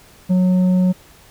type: tone with tanh clipping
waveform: triangle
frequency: 183.2 Hz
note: F#3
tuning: 17 cents flat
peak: -13 dBFS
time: 0.29-0.93 s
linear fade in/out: 20 ms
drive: 10 dB
effects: pink hiss -47 dBFS RMS until 1.3 s